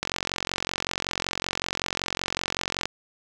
click train, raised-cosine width 0.2 ms, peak -8 dBFS, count 129, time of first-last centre 0.03-2.856 s, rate 45.3 Hz, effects none

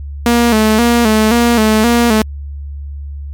sawtooth tone with vibrato, 226.7 Hz, A#3, 48 cents flat, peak -4 dBFS, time 0.26-2.22 s, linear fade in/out 2 ms, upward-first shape square, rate 1.9 Hz, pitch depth 77 cents each way, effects added 71 Hz sine -22 dBFS peak until 3.33 s + MP3 96 kbps

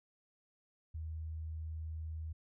sine tone, 79.5 Hz, D#2, 38 cents sharp, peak -39 dBFS, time 0.94-2.33 s, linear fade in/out 10 ms, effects none

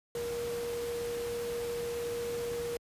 sine tone in noise, 473.8 Hz, A#4, 28 cents sharp, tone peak -33 dBFS, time 0.15-2.77 s, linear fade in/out 2 ms, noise pink, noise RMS -43 dBFS, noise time 0.15-2.77 s, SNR +7 dB, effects high-pass 60 Hz 12 dB/octave + resampled to 32000 Hz

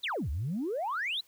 sine exponential two-way sweep, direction down then up, 4168 to 65.4 to 4168 Hz, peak -29 dBFS, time 0.03-1.21 s, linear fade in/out 10 ms, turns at 0.3 s, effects tanh soft clip ceiling -26 dBFS + white hiss -64 dBFS RMS until 1.27 s

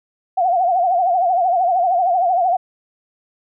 sine tone with vibrato, 721 Hz, F#5, 45 cents flat, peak -13 dBFS, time 0.37-2.57 s, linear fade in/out 10 ms, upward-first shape triangle, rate 13 Hz, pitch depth 130 cents each way, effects none

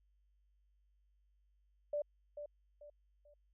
sine tone with echo, 587.3 Hz, D5, in tune, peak -34 dBFS, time 1.93-2.02 s, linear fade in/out 5 ms, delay 440 ms, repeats 3, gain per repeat -9 dB, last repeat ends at 3.34 s, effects added 50 Hz sine -70 dBFS peak until 3.53 s

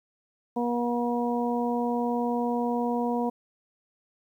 harmonic tone, 239.9 Hz, A#3, 50 cents sharp, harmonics 1 / 2 / 3 / 4, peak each -27 / -30 / -32 / -33 dBFS, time 0.56-3.3 s, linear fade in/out 10 ms, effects 10-bit

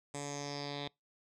10% pulse tone with low-pass filter sweep, 143.3 Hz, D3, 42 cents flat, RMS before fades -41 dBFS, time 0.14-0.88 s, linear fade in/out 5 ms, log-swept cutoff 8000 to 3700 Hz, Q 5.6, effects noise-tail reverb RT60 0.2 s tail -26 dB re dry

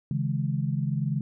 sine chord, C# suspended second, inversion none, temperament equal with one note detuned, 138.59 / 159.29 / 207.7 Hz, C#3 / D#3 / G#3, 0 / +41 / 0 cents, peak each -27 / -29 / -32 dBFS, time 0.11-1.21 s, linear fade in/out 2 ms, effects none

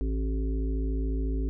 harmonic tone, 54 Hz, A1, 32 cents flat, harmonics 1 / 3 / 5 / 7 / 8, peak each -26 / -42 / -35 / -40 / -44 dBFS, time 0.01-1.49 s, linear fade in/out 0 ms, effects none

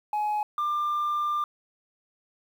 sine tone pair in turn, 842 / 1193.1 Hz, G#5 / D6, +24 / +27 cents, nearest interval tritone, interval 603 cents, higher second, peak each -22 dBFS, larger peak neither, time 0.13-0.43 / 0.58-1.44 s, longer second, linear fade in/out 2 ms, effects tanh soft clip ceiling -23 dBFS + 9-bit

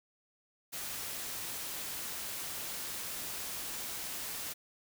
white noise, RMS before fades -40 dBFS, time 0.72-4.54 s, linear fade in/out 20 ms, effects none

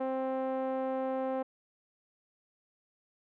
5% pulse tone with low-pass filter, 262.8 Hz, C4, 8 cents sharp, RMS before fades -33 dBFS, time 0-1.43 s, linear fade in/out 10 ms, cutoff 600 Hz, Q 1.8, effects none

